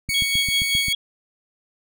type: tone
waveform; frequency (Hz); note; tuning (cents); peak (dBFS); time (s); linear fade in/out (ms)
sawtooth; 2229; C#7; +9; -18; 0.09-0.93; 5
type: click train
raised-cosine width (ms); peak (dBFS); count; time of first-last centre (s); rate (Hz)
5; -19; 7; 0.09-0.884; 7.56
type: tone with tremolo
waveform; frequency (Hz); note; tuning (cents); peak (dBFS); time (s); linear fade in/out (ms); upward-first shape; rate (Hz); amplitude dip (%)
sine; 3316; G#7; -3; -18; 0.14-0.95; 5; sine; 5.2; 85
effects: none